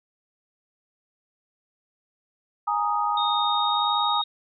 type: chord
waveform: sine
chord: Ab suspended second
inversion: none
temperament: equal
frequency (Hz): 830.6 / 932.3 / 1244.5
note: Ab5 / Bb5 / Eb6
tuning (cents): 0 / 0 / 0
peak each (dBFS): -26 / -27 / -25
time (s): 2.67-4.22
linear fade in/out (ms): 10
type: tone with pitch glide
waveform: sine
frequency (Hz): 3700 to 3741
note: A#7 to A#7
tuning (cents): -14 to +5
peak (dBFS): -26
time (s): 3.17-4.24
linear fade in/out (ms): 5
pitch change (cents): +19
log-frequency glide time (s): 3.43-3.97
effects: none